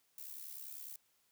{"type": "noise with amplitude modulation", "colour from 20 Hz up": "violet", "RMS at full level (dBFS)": -45, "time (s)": [0.18, 0.96], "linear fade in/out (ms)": 2, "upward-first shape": "sine", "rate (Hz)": 70, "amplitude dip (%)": 70, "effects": ["white hiss -75 dBFS RMS until 1.31 s", "high-pass 60 Hz 12 dB/octave"]}